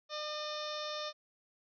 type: harmonic tone with a mistuned harmonic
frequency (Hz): 603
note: D5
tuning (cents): +46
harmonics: 1 / 2 / 3 / 4 / 5 / 6 / 7 / 8 / 9 / 10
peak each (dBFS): -41 / -43 / -50 / -51 / -53 / -44 / -49 / -52 / -48 / -57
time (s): 0.09-1.13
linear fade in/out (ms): 50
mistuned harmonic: 4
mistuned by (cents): +40
effects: none